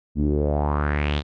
sawtooth tone with low-pass filter sweep, 73.42 Hz, D2, in tune, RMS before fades -22 dBFS, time 0.15-1.23 s, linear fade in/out 50 ms, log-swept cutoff 230 to 4000 Hz, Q 4.1, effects none

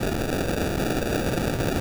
blue noise with sample-and-hold, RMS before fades -25 dBFS, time 0-1.8 s, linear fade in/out 5 ms, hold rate 1050 Hz, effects none

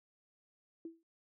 sine tone with exponential decay, 329.6 Hz, E4, in tune, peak -38 dBFS, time 0.85-1.03 s, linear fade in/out 2 ms, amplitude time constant 37 ms, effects noise-tail reverb RT60 0.2 s tail -22 dB re dry + high-pass 200 Hz 12 dB/octave

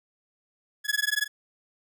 sawtooth tone with amplitude modulation, 1692 Hz, G#6, 32 cents sharp, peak -17 dBFS, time 0.84-1.28 s, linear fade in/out 50 ms, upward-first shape sine, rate 21.3 Hz, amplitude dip 100%, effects none

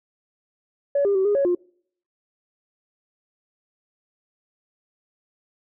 sine tone with pitch steps, 566 / 401 / 381.5 / 411.4 / 556 / 354 Hz, C#5 / G4 / G4 / G#4 / C#5 / F4, +36 / +39 / -47 / -16 / +5 / +23 cents, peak -16 dBFS, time 0.95-1.55 s, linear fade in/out 5 ms, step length 100 ms, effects noise-tail reverb RT60 0.6 s tail -26 dB re dry + tanh soft clip ceiling -13 dBFS

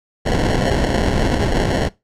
pink noise with sample-and-hold, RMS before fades -17 dBFS, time 0.25-1.89 s, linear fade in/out 20 ms, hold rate 1225 Hz, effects noise-tail reverb RT60 0.2 s tail -19 dB re dry + low-pass 7000 Hz 12 dB/octave

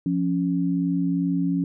sine tone pair together, 174.63 / 277.2 Hz, F3 / C#4, 0 / 0 cents, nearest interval minor sixth, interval 800 cents, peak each -23 dBFS, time 0.06-1.64 s, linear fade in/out 2 ms, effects none

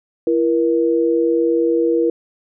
sine tone pair together, 335.9 / 475.1 Hz, E4 / A#4, +33 / +33 cents, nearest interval tritone, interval 600 cents, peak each -16 dBFS, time 0.27-2.1 s, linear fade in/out 2 ms, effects none

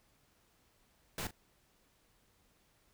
pink noise with echo, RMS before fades -39 dBFS, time 1.18-1.27 s, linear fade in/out 2 ms, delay 39 ms, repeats 1, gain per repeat -14 dB, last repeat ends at 1.309 s, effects pink hiss -71 dBFS RMS until 2.93 s

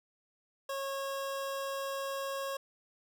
25% pulse tone, 547 Hz, C#5, 23 cents flat, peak -31 dBFS, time 0.69-2.57 s, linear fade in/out 5 ms, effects none

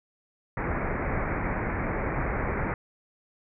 pink low-pass noise, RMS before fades -29 dBFS, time 0.57-2.74 s, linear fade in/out 2 ms, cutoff 2300 Hz, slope 96 dB/octave, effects none

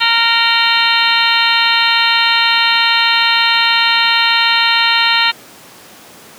harmonic tone with a mistuned harmonic, 463.2 Hz, A#4, 11 cents flat, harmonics 2 / 3 / 4 / 5 / 6 / 7 / 8 / 9, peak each -18 / -18 / -18 / -18 / -18 / -18 / -18 / -18 dBFS, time 0-5.32 s, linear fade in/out 20 ms, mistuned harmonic 7, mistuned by -79 cents, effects pink hiss -38 dBFS RMS until 6.38 s + high-pass 200 Hz 12 dB/octave

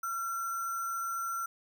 sine tone with sample-and-hold, 1364 Hz, F6, 41 cents flat, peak -32 dBFS, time 0.03-1.46 s, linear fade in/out 5 ms, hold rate 7350 Hz, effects none

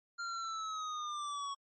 square linear sweep, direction down, 1396.9 to 1108.7 Hz, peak -38 dBFS, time 0.18-1.55 s, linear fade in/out 20 ms, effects MP3 32 kbps

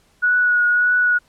sine tone with vibrato, 1462 Hz, F#6, 21 cents flat, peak -13 dBFS, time 0.22-1.19 s, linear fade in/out 20 ms, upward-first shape triangle, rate 1.7 Hz, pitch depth 20 cents each way, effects pink hiss -58 dBFS RMS until 1.28 s + low-pass 11000 Hz 12 dB/octave

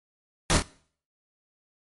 pink noise with echo, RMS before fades -21 dBFS, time 0.5-0.57 s, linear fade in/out 0 ms, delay 26 ms, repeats 2, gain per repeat -5 dB, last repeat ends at 0.622 s, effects noise-tail reverb RT60 0.5 s tail -20 dB re dry + MP3 48 kbps

